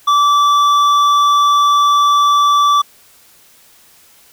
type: tone with hard clipping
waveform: sine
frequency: 1160 Hz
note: D6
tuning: 22 cents flat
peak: -10 dBFS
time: 0.07-2.82 s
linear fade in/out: 10 ms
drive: 8 dB
effects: white hiss -47 dBFS RMS until 4.32 s